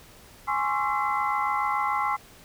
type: tone cluster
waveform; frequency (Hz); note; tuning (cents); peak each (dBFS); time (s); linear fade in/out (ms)
sine; 832 / 1056 / 1123 / 1343 / 2042; G#5 / C6 / C#6 / E6 / C7; +3 / +16 / +22 / +32 / -43; -28 / -28 / -31 / -31 / -33; 0.47-2.17; 20
effects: pink hiss -51 dBFS RMS until 2.44 s